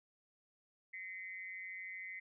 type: tone with amplitude modulation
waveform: sine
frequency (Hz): 2053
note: C7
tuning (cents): -33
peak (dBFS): -40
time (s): 0.93-2.2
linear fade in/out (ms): 10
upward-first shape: sine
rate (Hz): 187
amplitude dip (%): 85
effects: none